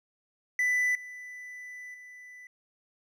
triangle tone with level steps, 1990 Hz, B6, 13 cents sharp, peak -22 / -39 / -44 dBFS, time 0.59-2.47 s, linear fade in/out 2 ms, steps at 0.95 / 1.94 s, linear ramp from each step 2 ms, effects none

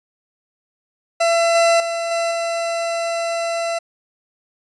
40% pulse tone with level steps, 673 Hz, E5, 36 cents sharp, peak -13 / -11 / -20 / -17 / -19 dBFS, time 1.2-3.79 s, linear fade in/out 10 ms, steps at 1.55 / 1.8 / 2.11 / 2.31 s, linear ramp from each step 2 ms, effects resampled to 22050 Hz

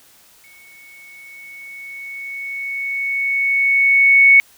sine tone with exponential growth, 2217 Hz, C#7, in tune, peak -5 dBFS, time 0.44-4.4 s, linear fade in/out 0 ms, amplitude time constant 860 ms, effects white hiss -50 dBFS RMS until 4.57 s

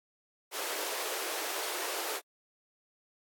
pink high-pass noise, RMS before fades -36 dBFS, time 0.51-2.21 s, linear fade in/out 50 ms, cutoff 350 Hz, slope 48 dB/octave, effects AAC 64 kbps

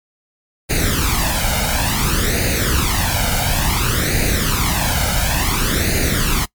pink noise with flanger, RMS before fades -17 dBFS, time 0.69-6.46 s, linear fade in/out 20 ms, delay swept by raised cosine 0.45 to 1.36 ms, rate 0.57 Hz, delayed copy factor +0.75, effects noise-tail reverb RT60 0.1 s tail -22 dB re dry + MP3 96 kbps

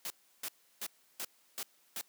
white noise bursts, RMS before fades -39 dBFS, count 6, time 0.05-2.012 s, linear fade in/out 2 ms, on 52 ms, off 330 ms, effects white hiss -68 dBFS RMS until 2.08 s + high-pass 200 Hz 12 dB/octave

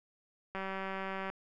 click train, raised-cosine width 0.5 ms, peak -24 dBFS, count 145, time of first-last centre 0.55-1.3 s, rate 192 Hz, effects none

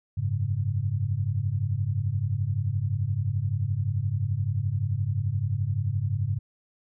sine chord, F# suspended second, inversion none, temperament just, 92.5 / 104.06 / 138.75 Hz, F#2 / G#2 / C#3, 0 / +4 / +2 cents, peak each -31 / -26 / -30 dBFS, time 0.17-6.39 s, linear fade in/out 10 ms, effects none

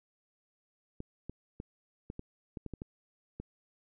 clicks, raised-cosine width 3 ms, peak -27 dBFS, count 10, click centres 1.004 / 1.296 / 1.601 / 2.101 / 2.194 / 2.572 / 2.663 / 2.737 / 2.819 / 3.4 s, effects none

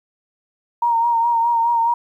sine tone with vibrato, 932.3 Hz, A#5, in tune, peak -14 dBFS, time 0.82-1.94 s, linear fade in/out 5 ms, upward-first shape sine, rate 4.8 Hz, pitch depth 35 cents each way, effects 9-bit

